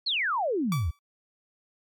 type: exponential sweep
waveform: sine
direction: down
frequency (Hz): 4489 to 68.5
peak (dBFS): -24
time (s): 0.06-0.91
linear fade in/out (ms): 10
type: tone with exponential decay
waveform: sawtooth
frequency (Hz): 1152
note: D6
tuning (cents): -34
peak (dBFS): -24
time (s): 0.72-0.99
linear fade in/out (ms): 1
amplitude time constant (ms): 57
effects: MP3 96 kbps